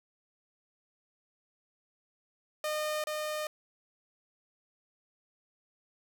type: tone with echo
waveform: sawtooth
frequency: 610 Hz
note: D#5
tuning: 34 cents flat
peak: -27 dBFS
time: 2.64-3.04 s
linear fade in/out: 2 ms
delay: 430 ms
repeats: 1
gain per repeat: -2 dB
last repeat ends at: 3.47 s
effects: none